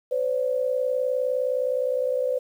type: tone pair together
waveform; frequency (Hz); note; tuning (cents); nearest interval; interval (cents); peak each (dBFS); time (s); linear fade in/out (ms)
sine; 511 / 570.6; C5 / C#5; -41 / +50; major second; 191; -23 / -27; 0.11-2.39; 10
effects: 9-bit